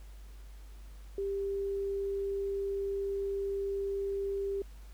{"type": "tone", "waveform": "sine", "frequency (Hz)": 395.4, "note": "G4", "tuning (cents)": 15, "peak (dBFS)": -31, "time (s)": [1.18, 4.62], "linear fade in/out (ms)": 2, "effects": ["added 50 Hz sine -46 dBFS peak until 4.93 s", "pink hiss -62 dBFS RMS until 4.93 s"]}